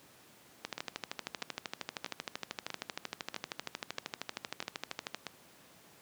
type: two click trains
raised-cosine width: 0.2 ms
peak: -20 / -18 dBFS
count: 8 / 59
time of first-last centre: 0.78-5.267 / 0.65-5.146 s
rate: 1.56 / 12.9 Hz
effects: pink hiss -59 dBFS RMS until 6.01 s + high-pass 150 Hz 12 dB/octave